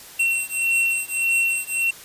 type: beating tone pair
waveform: square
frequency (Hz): 2720 / 2721.7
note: F7 / F7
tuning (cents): -46 / -45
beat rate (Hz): 1.7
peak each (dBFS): -23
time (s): 0.19-1.91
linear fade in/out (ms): 10
effects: white hiss -42 dBFS RMS until 2.04 s + resampled to 32000 Hz